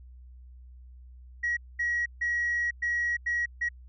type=tone bursts at uneven times; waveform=sine; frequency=1908 Hz; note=A#6; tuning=40 cents sharp; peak=-24 dBFS; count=6; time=1.43-1.57 / 1.79-2.06 / 2.21-2.71 / 2.82-3.17 / 3.26-3.46 / 3.61-3.69 s; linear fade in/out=10 ms; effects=tanh soft clip ceiling -22 dBFS + added 62 Hz sine -46 dBFS peak until 3.88 s